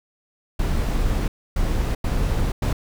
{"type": "noise bursts at uneven times", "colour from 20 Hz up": "brown", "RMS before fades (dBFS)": -21, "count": 4, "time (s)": [[0.59, 1.28], [1.56, 1.95], [2.04, 2.52], [2.62, 2.73]], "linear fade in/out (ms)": 5, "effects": []}